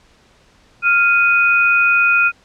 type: tone pair together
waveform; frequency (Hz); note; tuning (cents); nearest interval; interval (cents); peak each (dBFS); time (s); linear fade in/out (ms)
sine; 1396.9 / 2489; F6 / D#7; 0 / 0; minor seventh; 1000; -13; 0.82-2.32; 50
effects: pink hiss -52 dBFS RMS until 2.44 s + low-pass 6000 Hz 12 dB/octave